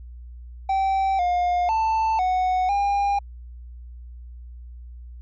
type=tone with pitch steps; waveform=triangle; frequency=774 / 711 / 886 / 739 / 805 Hz; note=G5 / F5 / A5 / F#5 / G5; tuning=-22 / +31 / +12 / -2 / +46 cents; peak=-17 dBFS; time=0.69-3.19 s; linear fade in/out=5 ms; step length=500 ms; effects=added 60 Hz sine -37 dBFS peak until 5.21 s + resampled to 16000 Hz